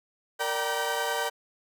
30% pulse tone cluster, 462.7 / 588 / 775 / 954 / 1540 Hz, A#4 / D5 / G5 / A#5 / G6, -13 / +2 / -20 / +40 / -31 cents, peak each -31 dBFS, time 0.39-1.3 s, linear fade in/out 20 ms, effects none

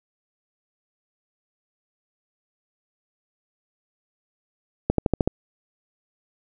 accelerating click train, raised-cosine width 2 ms, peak -5 dBFS, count 6, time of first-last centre 4.9-5.276 s, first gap 83 ms, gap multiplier 0.95, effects none

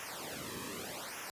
pink noise with flanger, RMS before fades -43 dBFS, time 0-1.3 s, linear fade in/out 0 ms, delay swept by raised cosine 0.23 to 1.43 ms, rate 0.84 Hz, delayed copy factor -0.85, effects high-pass 80 Hz 12 dB/octave + resampled to 32000 Hz

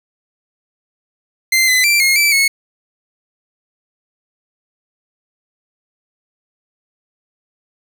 sawtooth tone with pitch steps, 2080 / 2021 / 2350 / 2151 / 2323 / 2191 Hz, C7 / B6 / D7 / C7 / D7 / C#7, -11 / +39 / +1 / +47 / -20 / -21 cents, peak -7 dBFS, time 1.52-2.48 s, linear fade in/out 5 ms, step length 160 ms, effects none

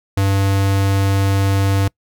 square tone, 98 Hz, G2, in tune, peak -14 dBFS, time 0.17-1.88 s, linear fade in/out 5 ms, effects noise-tail reverb RT60 0.1 s tail -25 dB re dry

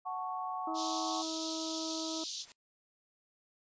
sine chord, F# minor, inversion none, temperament equal, 740 / 880 / 1108.7 Hz, F#5 / A5 / C#6, 0 / 0 / 0 cents, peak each -38 / -43 / -39 dBFS, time 0.05-1.23 s, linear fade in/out 20 ms
harmonic tone, 320.8 Hz, E4, 47 cents flat, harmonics 1 / 2 / 3 / 4, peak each -38 / -44 / -48 / -50 dBFS, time 0.67-2.24 s, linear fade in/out 5 ms
pink band-pass noise, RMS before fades -41 dBFS, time 0.74-2.46 s, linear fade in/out 50 ms, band 3400 to 6700 Hz, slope 48 dB/octave
white noise with exponential growth, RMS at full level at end -49 dBFS, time 2.23-2.52 s, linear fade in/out 1 ms, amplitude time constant 61 ms
effects noise-tail reverb RT60 0.1 s tail -22 dB re dry + resampled to 16000 Hz

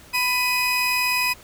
30% pulse tone pair together, 994.9 / 2507 Hz, B5 / D#7, +12 / +12 cents, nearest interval octave + major third, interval 1600 cents, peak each -22 / -18 dBFS, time 0.13-1.34 s, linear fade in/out 20 ms, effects pink hiss -47 dBFS RMS until 1.43 s

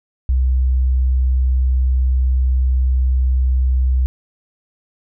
sine tone, 64 Hz, C2, 38 cents flat, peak -12 dBFS, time 0.29-4.06 s, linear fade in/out 0 ms, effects none

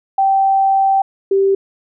sine tone pair in turn, 778 / 390.6 Hz, G5 / G4, -13 / -6 cents, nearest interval octave, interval 1193 cents, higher first, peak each -10 dBFS, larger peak neither, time 0.18-1.02 / 1.31-1.55 s, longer first, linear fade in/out 5 ms, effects none

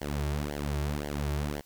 sawtooth tone with flanger, 72.9 Hz, D2, 12 cents flat, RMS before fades -32 dBFS, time 0.01-1.61 s, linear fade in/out 5 ms, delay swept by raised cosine 0.78 to 4.08 ms, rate 1.9 Hz, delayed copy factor -0.9, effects white hiss -62 dBFS RMS until 1.65 s

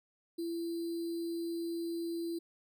sine tone with sample-and-hold, 336.3 Hz, E4, 35 cents sharp, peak -34 dBFS, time 0.38-2.39 s, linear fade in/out 10 ms, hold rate 4410 Hz, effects none

